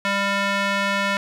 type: tone with band-pass filter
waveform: square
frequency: 199 Hz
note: G3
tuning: 26 cents sharp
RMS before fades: -22 dBFS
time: 0.05-1.17 s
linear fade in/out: 0 ms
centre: 1900 Hz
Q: 0.99
effects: none